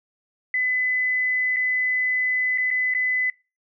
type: tone with dropouts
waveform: sine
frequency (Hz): 2010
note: B6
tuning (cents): +30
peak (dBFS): -20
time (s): 0.54-3.3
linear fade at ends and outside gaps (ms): 2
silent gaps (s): 1.563-1.567 / 2.577-2.582 / 2.705-2.711 / 2.939-2.948
effects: noise-tail reverb RT60 0.3 s tail -23 dB re dry